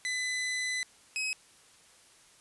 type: tone pair in turn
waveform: sawtooth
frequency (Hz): 2007 / 2547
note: B6 / D#7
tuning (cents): +27 / +40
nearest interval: major third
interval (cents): 413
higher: second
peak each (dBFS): -27 / -27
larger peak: neither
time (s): 0.05-0.83 / 1.16-1.33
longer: first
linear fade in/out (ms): 0
effects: white hiss -59 dBFS RMS until 2.4 s + resampled to 24000 Hz